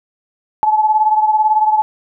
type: beating tone pair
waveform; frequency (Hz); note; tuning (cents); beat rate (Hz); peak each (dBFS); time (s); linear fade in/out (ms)
sine; 858 / 876; A5 / A5; -44 / -8; 18; -11 / -17; 0.63-1.82; 0
effects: none